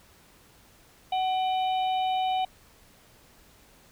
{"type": "harmonic tone with a mistuned harmonic", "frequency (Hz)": 749, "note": "F#5", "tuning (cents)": 21, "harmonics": [1, 3, 4, 5], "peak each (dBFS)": [-24, -42, -38, -41], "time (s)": [1.12, 2.45], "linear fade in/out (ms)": 5, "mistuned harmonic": 3, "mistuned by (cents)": 100, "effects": ["pink hiss -57 dBFS RMS until 3.91 s"]}